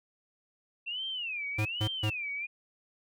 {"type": "tone with vibrato", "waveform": "sine", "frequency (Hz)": 2663, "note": "E7", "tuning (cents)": 17, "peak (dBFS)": -33, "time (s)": [0.86, 2.47], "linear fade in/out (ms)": 20, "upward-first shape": "sine", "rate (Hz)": 1.2, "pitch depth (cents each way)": 290}
{"type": "tone bursts", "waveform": "square", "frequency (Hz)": 106.9, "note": "A2", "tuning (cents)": -49, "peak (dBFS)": -28, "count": 3, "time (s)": [1.58, 2.102], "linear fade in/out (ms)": 10, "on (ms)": 74, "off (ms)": 150}
{"effects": []}